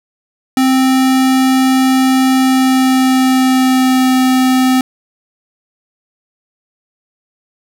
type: tone with pitch glide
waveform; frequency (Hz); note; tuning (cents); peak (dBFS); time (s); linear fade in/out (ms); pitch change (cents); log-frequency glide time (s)
square; 261.6 to 258; C4 to C4; 0 to -24; -9; 0.57-4.81; 2; -24; 2.35-4.14
effects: none